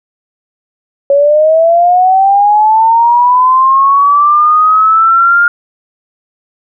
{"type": "linear sweep", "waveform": "sine", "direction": "up", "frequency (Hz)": [554.4, 1416], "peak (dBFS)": -4, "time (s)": [1.1, 5.48], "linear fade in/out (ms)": 2, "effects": []}